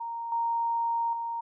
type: tone with level steps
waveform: sine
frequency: 929 Hz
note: A#5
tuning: 6 cents flat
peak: -32 / -25 / -30 dBFS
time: 0-1.41 s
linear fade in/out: 10 ms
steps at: 0.32 / 1.13 s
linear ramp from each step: 2 ms
effects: none